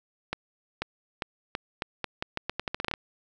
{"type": "accelerating click train", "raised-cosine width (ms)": 0.3, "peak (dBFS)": -13, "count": 17, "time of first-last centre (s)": [0.33, 2.938], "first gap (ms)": 490, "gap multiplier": 0.82, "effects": []}